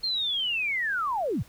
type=linear sweep; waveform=sine; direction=down; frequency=4269 to 67.1 Hz; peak=-25 dBFS; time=0.03-1.43 s; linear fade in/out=10 ms; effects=pink hiss -55 dBFS RMS until 1.48 s